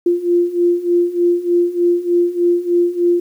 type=beating tone pair; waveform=sine; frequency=346.8 / 350.1 Hz; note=F4 / F4; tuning=-12 / +4 cents; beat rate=3.3 Hz; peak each=-17 / -14 dBFS; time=0.06-3.2 s; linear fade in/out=5 ms; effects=8-bit